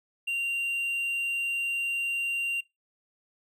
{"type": "tone", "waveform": "triangle", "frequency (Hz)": 2770, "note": "F7", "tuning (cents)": -15, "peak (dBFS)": -25, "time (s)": [0.27, 2.61], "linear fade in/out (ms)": 10, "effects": ["noise-tail reverb RT60 0.2 s tail -22 dB re dry"]}